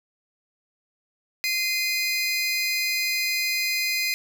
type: tone pair together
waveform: 25% pulse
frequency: 2073 / 2465 Hz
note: C7 / D#7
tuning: -17 / -17 cents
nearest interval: minor third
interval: 300 cents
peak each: -22 dBFS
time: 1.44-4.14 s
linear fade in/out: 0 ms
effects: none

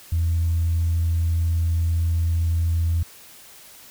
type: tone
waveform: sine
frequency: 83.5 Hz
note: E2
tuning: 23 cents sharp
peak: -17 dBFS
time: 0.12-3.03 s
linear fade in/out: 5 ms
effects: tanh soft clip ceiling -14 dBFS + white hiss -46 dBFS RMS until 3.9 s

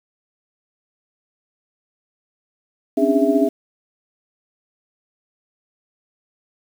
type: tone cluster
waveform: sine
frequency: 265.5 / 280.9 / 296 / 407.1 / 659 Hz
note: C4 / C#4 / D4 / G#4 / E5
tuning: +25 / +23 / +14 / -35 / -1 cents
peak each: -20 dBFS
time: 2.97-3.49 s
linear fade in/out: 10 ms
effects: 7-bit

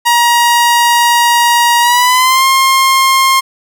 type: tone with pitch glide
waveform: sawtooth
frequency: 949 to 1065.2 Hz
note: A#5 to C6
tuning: +31 to +31 cents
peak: -3 dBFS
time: 0.05-3.41 s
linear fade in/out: 20 ms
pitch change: +200 cents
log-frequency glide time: 1.81-2.45 s
effects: none

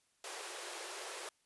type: high-pass noise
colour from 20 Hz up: pink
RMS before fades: -45 dBFS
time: 0.24-1.29 s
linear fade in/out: 2 ms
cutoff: 350 Hz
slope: 96 dB/octave
effects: white hiss -75 dBFS RMS until 1.45 s + resampled to 24000 Hz

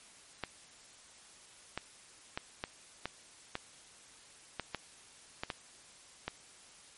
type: clicks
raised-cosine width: 0.3 ms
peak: -19 dBFS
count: 11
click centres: 0.437 / 1.776 / 2.375 / 2.639 / 3.056 / 3.554 / 4.597 / 4.747 / 5.435 / 5.502 / 6.28 s
effects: white hiss -57 dBFS RMS until 6.97 s + MP3 48 kbps

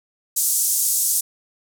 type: band-pass noise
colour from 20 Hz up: pink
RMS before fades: -20 dBFS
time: 0.36-1.21 s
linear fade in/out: 10 ms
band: 7000 to 14000 Hz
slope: 24 dB/octave
effects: none

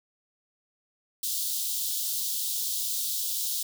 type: high-pass noise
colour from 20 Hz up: white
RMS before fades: -30 dBFS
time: 1.23-3.63 s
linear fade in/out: 5 ms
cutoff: 3300 Hz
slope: 48 dB/octave
effects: none

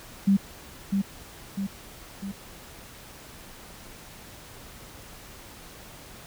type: tone with echo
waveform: sine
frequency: 196.7 Hz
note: G3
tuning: 6 cents sharp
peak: -16 dBFS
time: 0.27-0.37 s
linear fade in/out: 10 ms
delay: 650 ms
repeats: 3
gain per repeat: -5 dB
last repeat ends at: 2.32 s
effects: pink hiss -46 dBFS RMS until 6.26 s

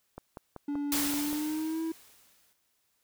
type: click train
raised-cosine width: 1 ms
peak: -27 dBFS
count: 7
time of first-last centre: 0.18-1.329 s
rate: 5.22 Hz
type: tone with pitch glide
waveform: triangle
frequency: 287.9 to 325 Hz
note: D4 to E4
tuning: -34 to -24 cents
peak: -28 dBFS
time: 0.68-1.92 s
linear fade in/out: 5 ms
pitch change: +210 cents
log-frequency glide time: 1.15-1.81 s
type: noise with exponential decay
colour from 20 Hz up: white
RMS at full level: -29 dBFS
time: 0.92-2.53 s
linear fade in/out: 1 ms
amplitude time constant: 350 ms
effects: white hiss -74 dBFS RMS until 3.03 s

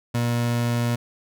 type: tone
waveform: 30% pulse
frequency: 119.1 Hz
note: A#2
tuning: 38 cents sharp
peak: -18 dBFS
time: 0.14-0.96 s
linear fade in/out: 10 ms
effects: none

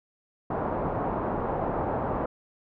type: low-pass noise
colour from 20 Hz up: white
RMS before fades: -29 dBFS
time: 0.5-2.26 s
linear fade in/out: 5 ms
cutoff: 960 Hz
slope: 24 dB/octave
effects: none

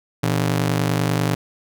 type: ring-modulated tone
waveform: sawtooth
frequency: 140.8 Hz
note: C#3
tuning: 27 cents sharp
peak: -11 dBFS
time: 0.23-1.35 s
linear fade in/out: 5 ms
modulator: 25.1 Hz
effects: none

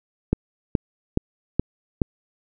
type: click train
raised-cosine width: 3 ms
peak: -5 dBFS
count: 5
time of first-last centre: 0.33-2.018 s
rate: 2.37 Hz
effects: none

